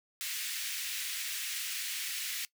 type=high-pass noise; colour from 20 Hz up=pink; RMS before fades=-37 dBFS; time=0.21-2.45 s; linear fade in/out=0 ms; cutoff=2000 Hz; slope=24 dB/octave; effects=noise-tail reverb RT60 0.1 s tail -20 dB re dry